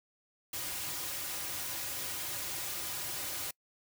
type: noise with comb filter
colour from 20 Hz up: white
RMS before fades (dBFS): -38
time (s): 0.53-3.51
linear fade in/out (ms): 5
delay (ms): 4.5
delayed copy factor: -0.7
effects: noise-tail reverb RT60 0.1 s tail -26 dB re dry